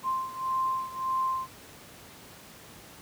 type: beating tone pair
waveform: sine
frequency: 1046.5 / 1048.2 Hz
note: C6 / C6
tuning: 0 / +3 cents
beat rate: 1.7 Hz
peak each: -29 / -32 dBFS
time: 0.03-1.48 s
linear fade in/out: 50 ms
effects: pink hiss -49 dBFS RMS until 3.01 s + high-pass 80 Hz 12 dB/octave